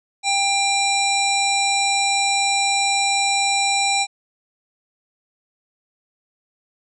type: harmonic tone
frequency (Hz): 793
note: G5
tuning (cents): +20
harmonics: 1 / 3 / 5 / 7 / 9 / 10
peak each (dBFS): -21 / -22 / -23 / -30 / -29 / -26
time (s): 0.23-4.07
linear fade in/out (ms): 50
effects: none